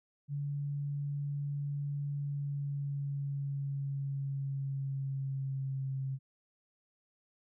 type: tone with pitch glide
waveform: sine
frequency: 143.1 to 134.29 Hz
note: D3 to C3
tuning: -45 to +45 cents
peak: -33 dBFS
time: 0.28-6.19 s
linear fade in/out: 50 ms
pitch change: -110 cents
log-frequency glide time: 2.12-5.92 s
effects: none